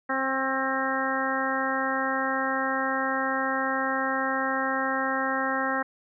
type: harmonic tone with a mistuned harmonic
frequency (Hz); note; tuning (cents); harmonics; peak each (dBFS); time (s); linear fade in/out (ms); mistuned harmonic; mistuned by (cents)
265.5; C4; +25; 1 / 2 / 3 / 4 / 5 / 6 / 7; -32 / -32 / -32 / -32 / -32 / -32 / -32; 0.09-5.83; 10; 4; +15
effects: none